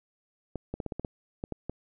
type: clicks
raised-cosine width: 2 ms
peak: -20 dBFS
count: 10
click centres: 0.557 / 0.74 / 0.802 / 0.863 / 0.922 / 0.996 / 1.048 / 1.439 / 1.523 / 1.696 s
effects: none